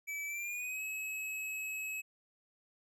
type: tone with pitch glide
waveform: square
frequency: 2303 to 2570 Hz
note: D7 to E7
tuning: -34 to -45 cents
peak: -38 dBFS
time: 0.07-2.02 s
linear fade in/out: 20 ms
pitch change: +189 cents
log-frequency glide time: 0.26-0.82 s
effects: none